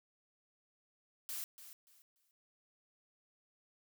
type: noise with echo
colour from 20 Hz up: blue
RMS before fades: -42 dBFS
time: 1.29-1.44 s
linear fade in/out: 0 ms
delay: 290 ms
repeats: 3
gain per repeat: -12 dB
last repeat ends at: 2.31 s
effects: none